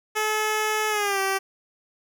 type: tone with pitch glide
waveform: 10% pulse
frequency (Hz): 430 to 387.5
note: A4 to G4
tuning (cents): -40 to -20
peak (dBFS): -14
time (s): 0.15-1.39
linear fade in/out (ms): 20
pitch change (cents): -180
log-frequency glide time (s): 0.89-1.2
effects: none